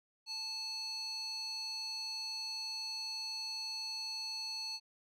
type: tone with band-pass filter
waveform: square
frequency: 874 Hz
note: A5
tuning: 12 cents flat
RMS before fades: -41 dBFS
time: 0.26-4.8 s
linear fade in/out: 50 ms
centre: 4700 Hz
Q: 8
effects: none